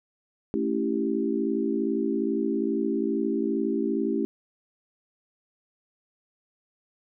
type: chord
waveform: sine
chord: A dominant seventh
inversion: none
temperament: equal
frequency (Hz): 220 / 277.2 / 329.6 / 392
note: A3 / C#4 / E4 / G4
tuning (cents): 0 / 0 / 0 / 0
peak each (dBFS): -29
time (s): 0.54-4.25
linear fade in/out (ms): 0
effects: none